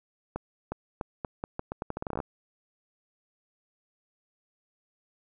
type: accelerating click train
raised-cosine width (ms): 1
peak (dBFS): -18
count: 18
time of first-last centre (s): 0.36-2.202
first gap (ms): 360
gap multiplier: 0.81
effects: none